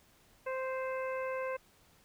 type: harmonic tone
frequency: 522 Hz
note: C5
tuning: 4 cents flat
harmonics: 1 / 2 / 3 / 4 / 5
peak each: -35 / -41 / -45 / -47 / -49 dBFS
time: 0.46-1.57 s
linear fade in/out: 10 ms
effects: pink hiss -65 dBFS RMS until 2.04 s